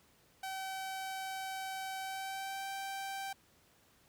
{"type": "tone with pitch glide", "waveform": "sawtooth", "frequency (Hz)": [766, 780.3], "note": ["G5", "G5"], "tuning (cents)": [-40, -8], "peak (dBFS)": -35, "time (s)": [0.43, 3.33], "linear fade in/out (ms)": 5, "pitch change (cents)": 32, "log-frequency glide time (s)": [2, 2.69], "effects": ["pink hiss -67 dBFS RMS until 4.08 s", "high-pass 60 Hz 12 dB/octave"]}